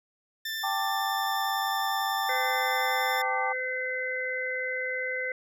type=tone with vibrato; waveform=20% pulse; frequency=1777 Hz; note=A6; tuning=17 cents sharp; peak=-26 dBFS; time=0.45-3.22 s; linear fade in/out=5 ms; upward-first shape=triangle; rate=11 Hz; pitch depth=8 cents each way
type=chord; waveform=sine; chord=G suspended second; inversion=none; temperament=just; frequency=784 / 882 / 1176 Hz; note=G5 / A5 / D6; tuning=0 / +4 / +2 cents; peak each=-30 / -33 / -33 dBFS; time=0.63-3.53 s; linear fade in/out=10 ms
type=harmonic tone; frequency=511 Hz; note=C5; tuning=41 cents flat; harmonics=1 / 3 / 4; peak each=-34 / -35 / -31 dBFS; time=2.29-5.32 s; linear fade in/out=2 ms
effects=none